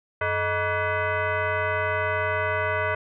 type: tone with frequency modulation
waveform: sine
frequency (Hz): 433.3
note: A4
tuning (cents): -27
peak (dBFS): -22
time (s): 0.21-2.95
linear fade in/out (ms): 5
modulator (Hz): 528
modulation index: 3.1
effects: none